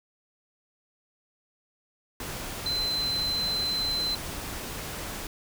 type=tone in noise; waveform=sine; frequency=4066 Hz; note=B7; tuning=50 cents sharp; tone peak=-26 dBFS; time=2.66-4.15 s; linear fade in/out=2 ms; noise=pink; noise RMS=-36 dBFS; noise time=2.2-5.27 s; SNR=+7 dB; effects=none